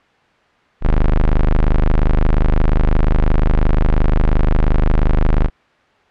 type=tone; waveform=35% pulse; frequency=25.67 Hz; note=G#0; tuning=19 cents flat; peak=-8 dBFS; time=0.81-5.5 s; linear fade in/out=50 ms; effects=white hiss -53 dBFS RMS until 6.1 s + low-pass 2000 Hz 12 dB/octave